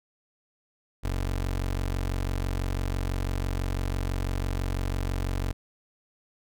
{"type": "tone", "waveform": "25% pulse", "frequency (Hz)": 46.03, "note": "F#1", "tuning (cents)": -8, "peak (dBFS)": -23, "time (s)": [1.03, 5.53], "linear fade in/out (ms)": 20, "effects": []}